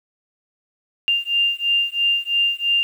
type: beating tone pair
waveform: sine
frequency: 2794 / 2797 Hz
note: F7 / F7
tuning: 0 / +2 cents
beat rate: 3 Hz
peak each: -20 dBFS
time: 1.08-2.83 s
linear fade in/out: 0 ms
effects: 8-bit